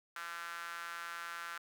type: tone with high-pass filter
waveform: sawtooth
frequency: 170 Hz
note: F3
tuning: 46 cents flat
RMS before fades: -44 dBFS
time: 0.16-1.58 s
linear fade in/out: 2 ms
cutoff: 1400 Hz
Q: 4.1
effects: none